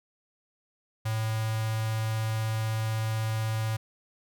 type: tone with notch filter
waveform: square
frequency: 110.5 Hz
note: A2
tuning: 8 cents sharp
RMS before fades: -29 dBFS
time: 1.05-3.77 s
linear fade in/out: 10 ms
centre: 300 Hz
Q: 0.76
effects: none